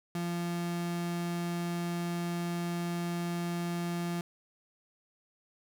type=tone; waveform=35% pulse; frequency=172.5 Hz; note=F3; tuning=21 cents flat; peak=-30 dBFS; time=0.15-4.21 s; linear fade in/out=2 ms; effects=none